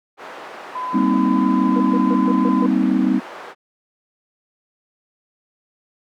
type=band-pass noise; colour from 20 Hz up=white; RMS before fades=-36 dBFS; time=0.17-3.55 s; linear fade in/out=50 ms; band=400 to 1200 Hz; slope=12 dB/octave
type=tone with pitch glide; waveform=sine; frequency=1010 to 1015.9 Hz; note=B5 to B5; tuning=+39 to +49 cents; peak=-23 dBFS; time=0.75-2.66 s; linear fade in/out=5 ms; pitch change=+10 cents; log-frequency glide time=1.53-2.25 s
type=chord; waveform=sine; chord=C minor seventh; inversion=second; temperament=just; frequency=196.22 / 235.5 / 261.6 / 314 Hz; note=G3 / Bb3 / C4 / Eb4; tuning=+2 / +18 / 0 / +16 cents; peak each=-20 / -21 / -18 / -21 dBFS; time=0.93-3.2 s; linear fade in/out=20 ms
type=tone bursts; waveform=sine; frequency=481.5 Hz; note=B4; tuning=44 cents flat; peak=-23 dBFS; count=6; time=1.76-2.662 s; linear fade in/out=2 ms; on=42 ms; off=130 ms
effects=none